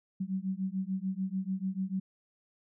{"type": "beating tone pair", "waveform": "sine", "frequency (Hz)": [186.5, 193.3], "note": ["F#3", "G3"], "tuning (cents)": [14, -24], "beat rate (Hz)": 6.8, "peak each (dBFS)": [-34, -34], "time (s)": [0.2, 2], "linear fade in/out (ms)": 10, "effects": []}